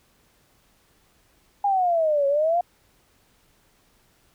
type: exponential two-way sweep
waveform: sine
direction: down then up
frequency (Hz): 820 to 550 to 716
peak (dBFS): -18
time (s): 1.64-2.61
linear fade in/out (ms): 5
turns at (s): 2.27
effects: pink hiss -62 dBFS RMS until 4.34 s